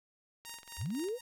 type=tone with tremolo; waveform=5% pulse; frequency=932.3 Hz; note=A#5; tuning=in tune; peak=-31 dBFS; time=0.45-1.21 s; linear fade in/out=5 ms; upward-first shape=sine; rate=4 Hz; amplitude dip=85%
type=click train; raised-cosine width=0.2 ms; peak=-34 dBFS; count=15; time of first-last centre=0.45-1.086 s; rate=22 Hz
type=linear sweep; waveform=sine; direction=up; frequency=50.5 to 522 Hz; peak=-33 dBFS; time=0.77-1.19 s; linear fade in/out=50 ms
effects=11-bit